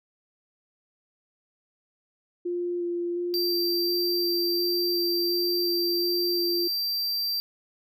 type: tone with vibrato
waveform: sine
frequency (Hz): 349.2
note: F4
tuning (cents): 0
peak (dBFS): -26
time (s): 2.45-6.68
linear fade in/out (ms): 10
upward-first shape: square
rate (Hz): 1.4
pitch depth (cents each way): 10
type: tone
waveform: square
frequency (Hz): 4699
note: D8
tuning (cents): 0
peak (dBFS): -26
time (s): 3.34-7.4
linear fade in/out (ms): 0
effects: none